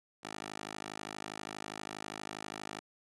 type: tone with high-pass filter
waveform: 10% pulse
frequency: 52.4 Hz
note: G#1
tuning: 16 cents sharp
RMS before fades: -44 dBFS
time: 0.23-2.8 s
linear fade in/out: 10 ms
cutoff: 420 Hz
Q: 0.54
effects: resampled to 22050 Hz